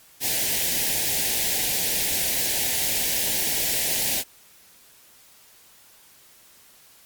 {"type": "band-stop noise", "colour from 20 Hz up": "white", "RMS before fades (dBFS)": -24, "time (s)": [0.2, 4.24], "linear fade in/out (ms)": 50, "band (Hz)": [870, 1700], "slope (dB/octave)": 48, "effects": ["white hiss -53 dBFS RMS until 7.05 s", "Opus 48 kbps"]}